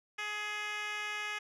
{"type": "tone with band-pass filter", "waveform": "10% pulse", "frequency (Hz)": 419.6, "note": "G#4", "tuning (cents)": 18, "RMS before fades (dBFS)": -38, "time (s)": [0.18, 1.39], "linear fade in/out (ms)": 10, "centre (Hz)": 2500, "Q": 1.2, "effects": []}